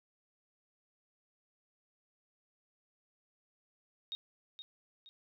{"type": "tone with echo", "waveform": "sine", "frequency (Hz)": 3730, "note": "A#7", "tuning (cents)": 0, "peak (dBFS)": -37, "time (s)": [4.12, 4.15], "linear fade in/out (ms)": 0, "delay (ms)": 470, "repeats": 2, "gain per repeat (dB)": -8, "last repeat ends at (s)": 5.09, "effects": []}